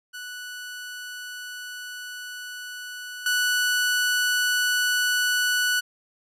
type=tone with level steps; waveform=sawtooth; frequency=1480 Hz; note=F#6; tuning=in tune; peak=-31 / -17 dBFS; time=0.13-5.81 s; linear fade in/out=20 ms; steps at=3.26 s; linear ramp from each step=2 ms; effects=resampled to 32000 Hz